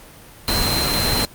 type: tone in noise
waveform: sine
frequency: 4118 Hz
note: C8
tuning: 28 cents flat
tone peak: -21 dBFS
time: 0.48-1.25 s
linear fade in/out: 0 ms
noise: pink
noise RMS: -20 dBFS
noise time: 0.48-1.25 s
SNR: -4 dB
effects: pink hiss -43 dBFS RMS until 1.34 s + Opus 32 kbps